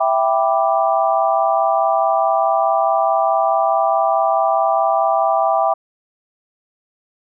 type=chord; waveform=sine; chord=E minor seventh; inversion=none; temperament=equal; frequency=659.3 / 784 / 987.8 / 1174.7 Hz; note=E5 / G5 / B5 / D6; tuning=0 / 0 / 0 / 0 cents; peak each=-17 / -17 / -23 / -21 dBFS; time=0-5.74 s; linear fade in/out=10 ms; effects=none